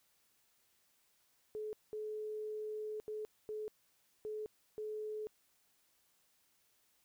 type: tone bursts at uneven times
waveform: sine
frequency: 428.4 Hz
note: A4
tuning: 46 cents flat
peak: -39 dBFS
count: 6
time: 1.55-1.73 / 1.93-3 / 3.08-3.25 / 3.49-3.68 / 4.25-4.46 / 4.78-5.27 s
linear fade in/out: 0 ms
effects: white hiss -74 dBFS RMS until 7.04 s